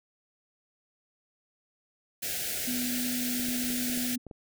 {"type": "band-stop noise", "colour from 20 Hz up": "white", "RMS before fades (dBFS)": -33, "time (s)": [2.22, 4.16], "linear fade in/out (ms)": 10, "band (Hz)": [770, 1400], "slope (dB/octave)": 96}
{"type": "tone", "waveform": "sine", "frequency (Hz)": 246.9, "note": "B3", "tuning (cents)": 0, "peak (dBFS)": -31, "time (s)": [2.67, 4.18], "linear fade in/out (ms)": 10}
{"type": "clicks", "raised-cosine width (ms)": 2, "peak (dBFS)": -30, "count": 8, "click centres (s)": [3.397, 3.485, 3.641, 3.703, 3.899, 3.975, 4.267, 4.312]}
{"effects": []}